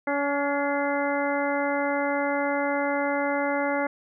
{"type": "harmonic tone with a mistuned harmonic", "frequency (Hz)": 283.5, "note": "C#4", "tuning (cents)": 39, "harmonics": [1, 2, 3, 4, 5, 6, 7], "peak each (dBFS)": [-29, -27, -30, -36, -33, -36, -33], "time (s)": [0.07, 3.87], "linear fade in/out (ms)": 5, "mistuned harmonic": 7, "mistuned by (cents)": 63, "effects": []}